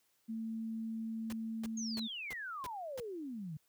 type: tone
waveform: sine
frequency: 223.9 Hz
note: A3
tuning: 30 cents sharp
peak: -37 dBFS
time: 0.28-2.08 s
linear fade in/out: 20 ms
type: noise bursts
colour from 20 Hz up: pink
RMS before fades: -46 dBFS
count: 6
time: 1.3-3 s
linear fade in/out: 0 ms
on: 25 ms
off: 310 ms
type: exponential sweep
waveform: sine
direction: down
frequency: 6645 to 144.8 Hz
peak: -40 dBFS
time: 1.77-3.57 s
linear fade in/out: 5 ms
effects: white hiss -75 dBFS RMS until 3.68 s + high-pass 60 Hz 12 dB/octave